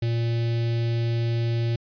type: tone with notch filter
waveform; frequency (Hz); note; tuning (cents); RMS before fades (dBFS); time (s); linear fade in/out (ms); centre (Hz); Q
square; 116.54; A#2; 0; -24; 0.02-1.76; 5; 1100; 0.53
effects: resampled to 11025 Hz